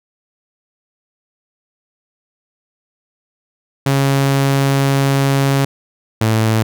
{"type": "tone pair in turn", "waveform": "sawtooth", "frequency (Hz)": [137.6, 110.64], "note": ["C#3", "A2"], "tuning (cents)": [-12, 10], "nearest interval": "major third", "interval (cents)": 378, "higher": "first", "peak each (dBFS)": -8, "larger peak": "neither", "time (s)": [[3.86, 5.65], [6.21, 6.63]], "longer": "first", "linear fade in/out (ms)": 5, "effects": []}